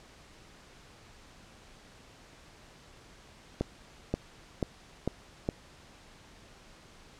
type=accelerating click train; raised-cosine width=2 ms; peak=-15 dBFS; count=5; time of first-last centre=3.61-5.489 s; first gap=530 ms; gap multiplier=0.92; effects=pink hiss -55 dBFS RMS until 7.19 s + low-pass 7000 Hz 12 dB/octave